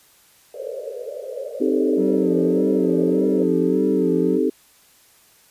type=band-pass noise; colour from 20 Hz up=pink; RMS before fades=-31 dBFS; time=0.54-3.43 s; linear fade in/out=2 ms; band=430 to 600 Hz; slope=96 dB/octave
type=chord; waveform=sine; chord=A half-diminished seventh; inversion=first; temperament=equal; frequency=261.6 / 311.1 / 392 / 440 Hz; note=C4 / Eb4 / G4 / A4; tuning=0 / 0 / 0 / 0 cents; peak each=-22 dBFS; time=1.6-4.5 s; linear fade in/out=10 ms
type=tone with vibrato; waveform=triangle; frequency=182.9 Hz; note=F#3; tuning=20 cents flat; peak=-22 dBFS; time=1.96-4.4 s; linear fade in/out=50 ms; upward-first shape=sine; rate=1.7 Hz; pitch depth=94 cents each way
effects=white hiss -54 dBFS RMS until 5.5 s + resampled to 32000 Hz